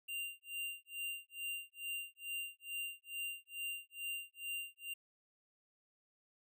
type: tone with tremolo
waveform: square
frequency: 2783 Hz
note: F7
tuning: 7 cents flat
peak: -39 dBFS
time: 0.08-4.94 s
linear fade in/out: 10 ms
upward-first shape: sine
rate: 2.3 Hz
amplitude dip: 100%
effects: none